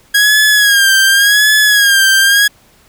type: tone with vibrato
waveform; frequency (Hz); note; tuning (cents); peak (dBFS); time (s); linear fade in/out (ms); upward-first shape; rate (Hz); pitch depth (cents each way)
sawtooth; 1641; G#6; -21; -3; 0.14-2.48; 10; sine; 0.89; 77
effects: pink hiss -48 dBFS RMS until 2.88 s